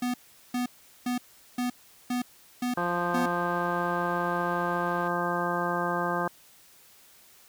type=tone bursts; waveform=square; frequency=246.7 Hz; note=B3; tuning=2 cents flat; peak=-27 dBFS; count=7; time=0.02-3.26 s; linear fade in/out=5 ms; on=120 ms; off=400 ms
type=harmonic tone; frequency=174.61 Hz; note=F3; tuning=in tune; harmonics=1 / 2 / 3 / 4 / 5 / 6 / 7 / 9; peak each=-34 / -34 / -34 / -34 / -34 / -34 / -34 / -34 dBFS; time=2.77-6.28 s; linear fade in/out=5 ms
type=click train; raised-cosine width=0.3 ms; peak=-33 dBFS; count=421; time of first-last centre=2.78-5.075 s; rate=183 Hz
effects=white hiss -56 dBFS RMS until 7.48 s